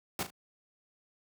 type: noise with echo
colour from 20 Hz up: pink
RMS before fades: -33 dBFS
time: 0.19-0.23 s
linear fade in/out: 2 ms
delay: 37 ms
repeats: 2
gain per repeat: -10 dB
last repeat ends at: 0.304 s
effects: high-pass 100 Hz 12 dB/octave